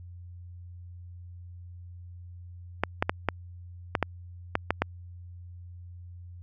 clicks, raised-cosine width 0.5 ms, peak -8 dBFS, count 9, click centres 2.836 / 3.025 / 3.095 / 3.287 / 3.952 / 4.027 / 4.554 / 4.706 / 4.82 s, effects added 88 Hz sine -42 dBFS peak until 6.42 s

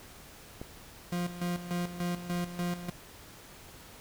click, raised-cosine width 2 ms, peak -26 dBFS, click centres 0.615 s
40% pulse tone with tremolo, 175.6 Hz, F3, 10 cents sharp, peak -29 dBFS, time 1.12-2.9 s, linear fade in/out 5 ms, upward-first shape square, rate 3.4 Hz, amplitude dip 70%
effects pink hiss -51 dBFS RMS until 4 s

